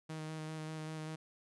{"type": "tone with vibrato", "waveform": "sawtooth", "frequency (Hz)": 156.8, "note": "D#3", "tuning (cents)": 14, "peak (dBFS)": -37, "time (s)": [0.09, 1.16], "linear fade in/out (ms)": 10, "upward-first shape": "square", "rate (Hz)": 5.1, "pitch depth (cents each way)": 12, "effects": ["resampled to 24000 Hz"]}